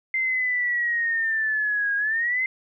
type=linear two-way sweep; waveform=sine; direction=down then up; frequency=2086 to 1628 to 2086 Hz; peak=-21 dBFS; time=0.14-2.46 s; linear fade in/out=2 ms; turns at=1.96 s; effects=none